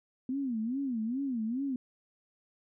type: tone with vibrato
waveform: sine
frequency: 246.9 Hz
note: B3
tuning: in tune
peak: -30 dBFS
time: 0.29-1.76 s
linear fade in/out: 2 ms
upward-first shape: sine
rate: 2.4 Hz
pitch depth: 220 cents each way
effects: none